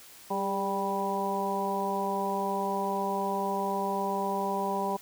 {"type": "harmonic tone with a mistuned harmonic", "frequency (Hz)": 196, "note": "G3", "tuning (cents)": 0, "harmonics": [1, 2, 3, 4, 5], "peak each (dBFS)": [-35, -34, -36, -33, -32], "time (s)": [0.3, 4.97], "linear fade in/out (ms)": 10, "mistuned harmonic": 2, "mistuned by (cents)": 32, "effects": ["white hiss -51 dBFS RMS until 5.01 s"]}